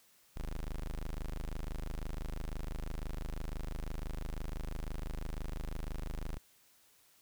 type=tone; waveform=30% pulse; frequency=25.96 Hz; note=G#0; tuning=in tune; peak=-34 dBFS; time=0.36-6.38 s; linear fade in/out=10 ms; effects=white hiss -66 dBFS RMS until 7.21 s